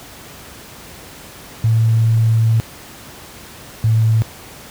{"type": "tone pair in turn", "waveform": "sine", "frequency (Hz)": [112.7, 111.47], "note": ["A2", "A2"], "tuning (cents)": [42, 23], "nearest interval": "unison", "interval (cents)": 19, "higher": "first", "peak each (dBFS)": -10, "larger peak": "neither", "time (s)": [[1.64, 2.6], [3.84, 4.22]], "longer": "first", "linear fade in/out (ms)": 0, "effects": ["pink hiss -37 dBFS RMS until 4.7 s", "high-pass 60 Hz 12 dB/octave"]}